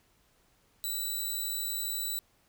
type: tone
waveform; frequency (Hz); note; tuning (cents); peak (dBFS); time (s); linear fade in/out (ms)
5% pulse; 3951; B7; 0; -24; 0.84-2.19; 0
effects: pink hiss -68 dBFS RMS until 2.48 s